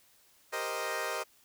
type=chord; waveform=15% pulse; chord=C minor seventh; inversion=second; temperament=equal; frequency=392 / 466.2 / 523.3 / 622.3 Hz; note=G4 / Bb4 / C5 / Eb5; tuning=0 / 0 / 0 / 0 cents; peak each=-35 / -32 / -33 / -30 dBFS; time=0.52-1.24 s; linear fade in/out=20 ms; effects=white hiss -64 dBFS RMS until 1.44 s